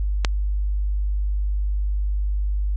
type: click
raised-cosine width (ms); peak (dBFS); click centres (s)
0.2; -3; 0.248
effects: added 50 Hz sine -19 dBFS peak until 2.76 s + MP3 48 kbps